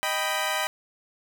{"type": "chord", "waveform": "15% pulse", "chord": "Eb augmented", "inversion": "none", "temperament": "equal", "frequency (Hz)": [622.3, 784, 987.8], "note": ["Eb5", "G5", "B5"], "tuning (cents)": [0, 0, 0], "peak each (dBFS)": -23, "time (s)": [0.03, 0.67], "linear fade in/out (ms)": 0, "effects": []}